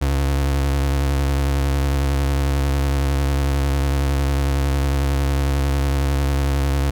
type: tone with vibrato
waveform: 35% pulse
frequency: 69.3 Hz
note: C#2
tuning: in tune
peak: -15 dBFS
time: 0.01-6.91 s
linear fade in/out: 10 ms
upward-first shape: sine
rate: 11 Hz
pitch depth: 42 cents each way
effects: none